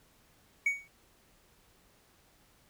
triangle tone with exponential decay, 2241 Hz, C#7, 18 cents sharp, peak -20 dBFS, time 0.66-0.88 s, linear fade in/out 5 ms, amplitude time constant 47 ms, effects tanh soft clip ceiling -18 dBFS + pink hiss -65 dBFS RMS until 2.69 s

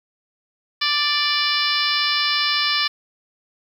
harmonic tone with a mistuned harmonic, 587.3 Hz, D5, in tune, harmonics 2 / 3 / 4 / 5 / 6 / 7 / 8 / 9, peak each -26 / -26 / -26 / -26 / -26 / -26 / -26 / -26 dBFS, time 0.81-2.88 s, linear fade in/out 10 ms, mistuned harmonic 8, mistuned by +19 cents, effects 8-bit

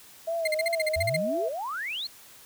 sine tone with vibrato, 645 Hz, E5, 38 cents flat, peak -26 dBFS, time 0.27-1.49 s, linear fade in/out 10 ms, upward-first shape sine, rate 2.9 Hz, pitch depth 76 cents each way
35% pulse tone bursts, 2095 Hz, C7, 2 cents sharp, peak -23 dBFS, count 11, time 0.45-1.166 s, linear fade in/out 5 ms, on 26 ms, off 43 ms
sine exponential sweep, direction up, 74.8 to 4435 Hz, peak -30 dBFS, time 0.96-2.07 s, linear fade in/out 5 ms
effects white hiss -51 dBFS RMS until 2.45 s

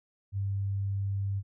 sine tone, 98.8 Hz, G2, 14 cents sharp, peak -28 dBFS, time 0.32-1.43 s, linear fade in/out 50 ms, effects none

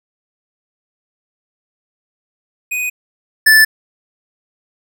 square tone pair in turn, 2491 / 1751.3 Hz, D#7 / A6, +1 / -9 cents, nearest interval tritone, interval 610 cents, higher first, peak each -18 / -6 dBFS, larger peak second, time 2.71-2.9 / 3.46-3.65 s, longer neither, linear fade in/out 10 ms, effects none

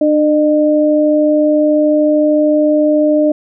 sine tone pair together, 300 / 606.4 Hz, D4 / D#5, +37 / -45 cents, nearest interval octave, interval 1218 cents, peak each -11 dBFS, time 0.01-3.32 s, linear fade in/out 5 ms, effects none

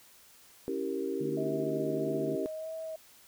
sine chord, C# diminished seventh, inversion none, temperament equal with one note detuned, 277.2 / 329.6 / 390.2 / 466.2 Hz, C#4 / E4 / G4 / Bb4, 0 / 0 / -8 / 0 cents, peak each -37 / -38 / -34 / -38 dBFS, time 0.68-2.46 s, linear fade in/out 0 ms
harmonic tone, 75.1 Hz, D2, 39 cents sharp, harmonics 2 / 3 / 4 / 5, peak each -39 / -41 / -42 / -43 dBFS, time 1.2-2.36 s, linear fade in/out 10 ms
sine tone with vibrato, 635 Hz, D#5, 35 cents sharp, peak -36 dBFS, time 1.37-2.96 s, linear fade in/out 5 ms, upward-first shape sine, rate 1.6 Hz, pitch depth 25 cents each way
effects white hiss -58 dBFS RMS until 3.27 s

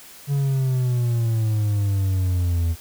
triangle exponential sweep, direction down, 143.1 to 82.1 Hz, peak -16 dBFS, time 0.27-2.76 s, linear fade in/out 50 ms, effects white hiss -44 dBFS RMS until 2.8 s

